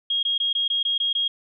sine tone bursts, 3266 Hz, G#7, 30 cents flat, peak -20 dBFS, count 8, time 0.1-1.28 s, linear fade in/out 5 ms, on 130 ms, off 20 ms, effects none

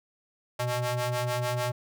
sawtooth ring-modulated tone, 246.9 Hz, B3, in tune, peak -20 dBFS, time 0.59-1.72 s, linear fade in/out 10 ms, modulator 367 Hz, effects none

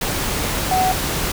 sine tone in noise, 746 Hz, F#5, 14 cents sharp, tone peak -15 dBFS, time 0.71-0.92 s, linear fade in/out 5 ms, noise pink, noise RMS -22 dBFS, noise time 0.01-1.32 s, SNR +4 dB, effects none

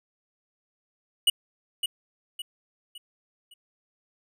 square tone with echo, 2926 Hz, F#7, 20 cents flat, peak -17 dBFS, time 1.27-1.3 s, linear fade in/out 5 ms, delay 560 ms, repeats 4, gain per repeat -8 dB, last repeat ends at 3.54 s, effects none

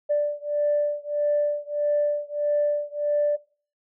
sine beating tone pair, 587.3 / 588.9 Hz, D5 / D5, 0 / +5 cents, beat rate 1.6 Hz, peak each -23 / -24 dBFS, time 0.09-3.37 s, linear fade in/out 20 ms, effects noise-tail reverb RT60 0.4 s tail -20 dB re dry + tanh soft clip ceiling -14 dBFS

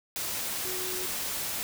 sine tone in noise, 368.6 Hz, F#4, 7 cents flat, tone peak -38 dBFS, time 0.65-1.06 s, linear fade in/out 0 ms, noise white, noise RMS -33 dBFS, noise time 0.16-1.63 s, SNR -8 dB, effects none

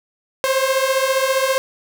sawtooth beating tone pair, 523.3 / 538.3 Hz, C5 / C5, 0 / +49 cents, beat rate 15 Hz, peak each -15 dBFS, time 0.44-1.58 s, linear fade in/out 0 ms, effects none

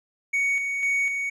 triangle tone with tremolo, 2234 Hz, C#7, 13 cents sharp, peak -19 dBFS, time 0.33-1.3 s, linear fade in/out 10 ms, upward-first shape square, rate 2 Hz, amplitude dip 40%, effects resampled to 24000 Hz

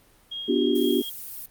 sine tone with tremolo, 3260 Hz, G#7, 33 cents flat, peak -30 dBFS, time 0.31-1.1 s, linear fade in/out 10 ms, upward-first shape sine, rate 3.9 Hz, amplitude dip 35%
sine chord, G dominant seventh, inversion first, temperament equal with one note detuned, 246.9 / 293.7 / 356.8 / 392 Hz, B3 / D4 / F4 / G4, 0 / 0 / +37 / 0 cents, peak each -25 dBFS, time 0.48-1.02 s, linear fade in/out 10 ms
violet noise, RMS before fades -37 dBFS, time 0.75-1.46 s, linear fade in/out 5 ms
effects pink hiss -58 dBFS RMS until 1.5 s + Opus 32 kbps

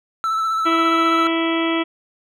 triangle tone with vibrato, 1318.5 Hz, E6, in tune, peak -16 dBFS, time 0.24-1.27 s, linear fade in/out 0 ms, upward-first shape triangle, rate 15 Hz, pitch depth 30 cents each way
harmonic tone, 329.6 Hz, E4, in tune, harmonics 1 / 2 / 3 / 4 / 6 / 7 / 8 / 9 / 10, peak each -19 / -27 / -29 / -27 / -29 / -30 / -32 / -35 / -30 dBFS, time 0.65-1.84 s, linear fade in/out 20 ms
effects none

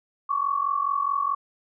sine tone pair together, 1102.3 / 1147 Hz, C#6 / D6, -10 / -41 cents, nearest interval minor second, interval 69 cents, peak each -25 dBFS, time 0.29-1.35 s, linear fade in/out 10 ms, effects none

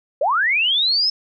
sine linear sweep, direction up, 505 to 5274 Hz, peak -15 dBFS, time 0.21-1.1 s, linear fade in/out 5 ms, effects none

